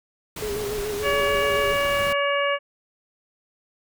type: noise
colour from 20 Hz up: pink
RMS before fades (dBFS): -33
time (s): 0.36-2.13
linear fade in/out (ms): 5
type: tone with vibrato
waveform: sine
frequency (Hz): 415.3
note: G#4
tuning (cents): 0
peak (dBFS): -26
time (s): 0.42-1.73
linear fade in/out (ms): 5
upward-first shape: square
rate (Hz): 7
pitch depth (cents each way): 41
type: harmonic tone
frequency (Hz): 567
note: C#5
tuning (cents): +39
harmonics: 1 / 2 / 3 / 4 / 5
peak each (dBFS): -23 / -26 / -28 / -29 / -30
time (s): 1.02-2.59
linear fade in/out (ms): 50
effects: none